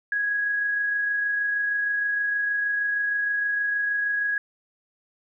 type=tone with amplitude modulation; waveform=sine; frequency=1660 Hz; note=G#6; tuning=1 cent flat; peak=-21 dBFS; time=0.12-4.38 s; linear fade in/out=2 ms; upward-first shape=sine; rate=26.4 Hz; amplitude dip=25%; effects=none